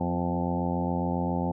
harmonic tone with a mistuned harmonic, 87.31 Hz, F2, in tune, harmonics 1 / 2 / 3 / 4 / 5 / 6 / 7 / 8 / 9 / 10, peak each -34 / -29 / -32 / -37 / -43 / -36 / -41 / -40 / -36 / -36 dBFS, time 0-1.52 s, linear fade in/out 10 ms, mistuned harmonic 3, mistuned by -29 cents, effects none

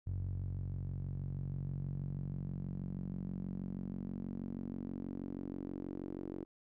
sawtooth tone with band-pass filter sweep, 46.25 Hz, F#1, in tune, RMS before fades -41 dBFS, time 0.06-6.45 s, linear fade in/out 10 ms, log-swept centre 100 to 330 Hz, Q 3.4, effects none

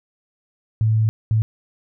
sine tone bursts at uneven times, 110 Hz, A2, in tune, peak -14 dBFS, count 2, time 0.81-1.09 / 1.31-1.42 s, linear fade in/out 0 ms, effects none

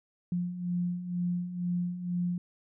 sine beating tone pair, 175.1 / 177.2 Hz, F3 / F3, +5 / +25 cents, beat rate 2.1 Hz, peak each -36 / -30 dBFS, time 0.32-2.38 s, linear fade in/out 2 ms, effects none

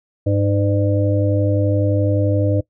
harmonic tone with a mistuned harmonic, 101.4 Hz, G#2, 41 cents flat, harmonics 1 / 3 / 5 / 6, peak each -16 / -21 / -23 / -24 dBFS, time 0.26-2.61 s, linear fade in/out 10 ms, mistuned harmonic 6, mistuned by -28 cents, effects noise-tail reverb RT60 0.1 s tail -20 dB re dry

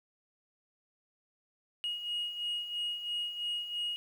sine beating tone pair, 2879 / 2882 Hz, F#7 / F#7, -48 / -46 cents, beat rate 3 Hz, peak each -39 / -33 dBFS, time 1.84-3.96 s, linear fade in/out 0 ms, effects tanh soft clip ceiling -29 dBFS + 10-bit

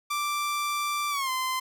sawtooth tone with pitch glide, 1174.7 to 1034.5 Hz, D6 to C6, 0 to -20 cents, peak -23 dBFS, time 0.1-1.6 s, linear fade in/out 10 ms, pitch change -220 cents, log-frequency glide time 1.1-1.3 s, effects none

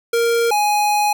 square tone pair in turn, 466.2 / 832.9 Hz, A#4 / G#5, 0 / +5 cents, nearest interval minor seventh, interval 1005 cents, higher second, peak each -15 dBFS, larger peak neither, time 0.13-0.51 / 0.51-1.13 s, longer second, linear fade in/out 5 ms, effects 9-bit

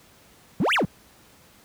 triangle exponential two-way sweep, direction up then down, 140.5 to 3515 to 140.5 Hz, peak -17 dBFS, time 0.6-0.85 s, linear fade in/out 2 ms, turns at 0.74 s, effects pink hiss -54 dBFS RMS until 1.64 s + high-pass 60 Hz 12 dB/octave

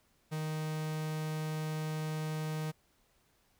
45% pulse tone, 155.56 Hz, D#3, in tune, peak -34 dBFS, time 0.31-2.72 s, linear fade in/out 20 ms, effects pink hiss -71 dBFS RMS until 3.59 s

